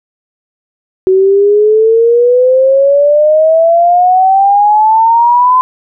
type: exponential sweep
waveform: sine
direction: up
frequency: 372.8 to 1026 Hz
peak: -4 dBFS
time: 1.07-5.61 s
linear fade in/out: 0 ms
effects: none